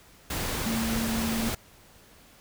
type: tone in noise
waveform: sine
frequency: 226.1 Hz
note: A3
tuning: 47 cents sharp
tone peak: -27 dBFS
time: 0.66-1.49 s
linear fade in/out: 5 ms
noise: pink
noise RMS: -31 dBFS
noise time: 0.3-1.55 s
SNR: +1 dB
effects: pink hiss -55 dBFS RMS until 2.4 s